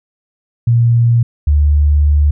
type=tone pair in turn; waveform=sine; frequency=117.8 / 73.57 Hz; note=A#2 / D2; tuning=+19 / +4 cents; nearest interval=minor sixth; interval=815 cents; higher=first; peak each=-7 dBFS; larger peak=neither; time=0.67-1.23 / 1.47-2.31 s; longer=second; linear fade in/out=5 ms; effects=none